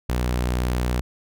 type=tone; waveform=sawtooth; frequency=61.4 Hz; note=B1; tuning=9 cents flat; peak=-17 dBFS; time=0.09-1.01 s; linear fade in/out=5 ms; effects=none